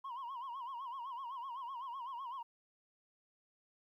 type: tone with vibrato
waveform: sine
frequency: 1014 Hz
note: B5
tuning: 45 cents sharp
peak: -39 dBFS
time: 0.04-2.43 s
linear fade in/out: 10 ms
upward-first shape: sine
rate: 7.9 Hz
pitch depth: 150 cents each way
effects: tanh soft clip ceiling -40 dBFS + 13-bit